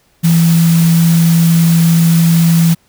sine tone in noise, 166.5 Hz, E3, 18 cents sharp, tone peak -6 dBFS, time 0.23-2.75 s, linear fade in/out 20 ms, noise white, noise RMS -22 dBFS, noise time 0.23-2.75 s, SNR +13 dB, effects pink hiss -54 dBFS RMS until 2.88 s

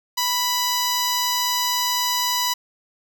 10% pulse tone with notch filter, 987.8 Hz, B5, in tune, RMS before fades -22 dBFS, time 0.17-2.54 s, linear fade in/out 10 ms, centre 2300 Hz, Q 1.5, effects none

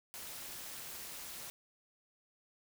white noise with amplitude modulation, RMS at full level -43 dBFS, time 0.14-1.5 s, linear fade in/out 0 ms, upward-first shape sine, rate 286 Hz, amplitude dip 75%, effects none

